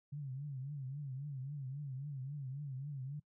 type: tone with vibrato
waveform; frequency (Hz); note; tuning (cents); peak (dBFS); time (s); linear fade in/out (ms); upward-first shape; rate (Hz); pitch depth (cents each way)
sine; 138.1; C#3; -6; -40; 0.12-3.2; 10; triangle; 3.7; 150
effects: noise-tail reverb RT60 0.1 s tail -23 dB re dry